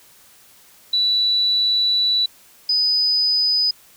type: tone pair in turn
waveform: sine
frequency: 3951 / 4990 Hz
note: B7 / D#8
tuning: 0 / +4 cents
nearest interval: major third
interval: 404 cents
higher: second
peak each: -15 dBFS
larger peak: neither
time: 0.93-2.26 / 2.69-3.71 s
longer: first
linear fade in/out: 5 ms
effects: white hiss -50 dBFS RMS until 3.96 s